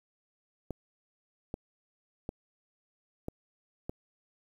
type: clicks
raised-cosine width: 2 ms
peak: -22 dBFS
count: 5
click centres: 0.707 / 1.541 / 2.291 / 3.284 / 3.895 s
effects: 9-bit